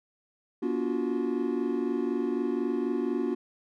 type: tone cluster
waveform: triangle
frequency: 241 / 287.2 / 347.7 / 371.7 Hz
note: B3 / D4 / F4 / F#4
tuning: -42 / -39 / -8 / +8 cents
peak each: -30 dBFS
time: 0.62-3.35 s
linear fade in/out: 10 ms
effects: none